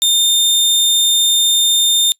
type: tone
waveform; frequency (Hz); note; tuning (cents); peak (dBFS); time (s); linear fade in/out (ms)
sawtooth; 3624; A#7; -50; -7; 0.02-2.12; 0
effects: noise-tail reverb RT60 0.1 s tail -23 dB re dry + resampled to 32000 Hz